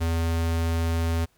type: tone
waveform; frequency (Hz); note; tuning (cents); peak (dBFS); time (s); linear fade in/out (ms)
square; 82.8; E2; +8; -23; 0-1.26; 20
effects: pink hiss -65 dBFS RMS until 1.37 s